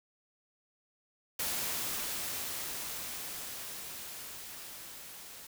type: noise with level ramp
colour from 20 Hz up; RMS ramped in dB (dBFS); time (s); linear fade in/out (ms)
white; -34 to -49; 1.39-5.47; 5
effects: none